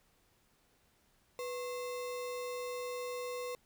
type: tone with sample-and-hold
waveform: sine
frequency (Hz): 493.9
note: B4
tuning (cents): 0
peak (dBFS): -37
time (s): 1.39-3.55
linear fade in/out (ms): 0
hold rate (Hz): 1575
effects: pink hiss -71 dBFS RMS until 3.65 s